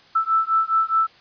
sine beating tone pair, 1318.5 / 1323.3 Hz, E6 / E6, 0 / +6 cents, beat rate 4.8 Hz, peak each -20 dBFS, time 0.15-1.07 s, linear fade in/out 10 ms, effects white hiss -51 dBFS RMS until 1.2 s + resampled to 11025 Hz

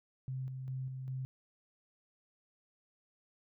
sine tone with tremolo, 130.81 Hz, C3, in tune, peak -36 dBFS, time 0.28-1.25 s, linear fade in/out 0 ms, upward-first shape square, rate 2.5 Hz, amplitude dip 35%, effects none

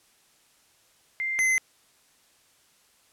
sine / square tone pair in turn, 2093 / 2055 Hz, C7 / C7, 0 / -32 cents, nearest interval unison, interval 32 cents, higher first, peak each -26 / -21 dBFS, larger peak second, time 1.2-1.39 / 1.39-1.58 s, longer neither, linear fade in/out 0 ms, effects white hiss -62 dBFS RMS until 3.12 s + low-pass 11000 Hz 12 dB/octave

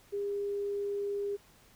sine tone, 404.3 Hz, G#4, 46 cents flat, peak -31 dBFS, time 0.12-1.37 s, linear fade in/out 20 ms, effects pink hiss -61 dBFS RMS until 1.75 s

